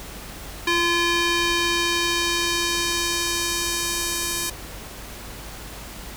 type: tone with band-pass filter sweep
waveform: square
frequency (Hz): 343.6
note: F4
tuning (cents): -28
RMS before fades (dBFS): -23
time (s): 0.67-4.5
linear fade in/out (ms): 5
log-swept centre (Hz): 2600 to 9000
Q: 0.81
effects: added 50 Hz sine -40 dBFS peak until 6.16 s + pink hiss -38 dBFS RMS until 6.16 s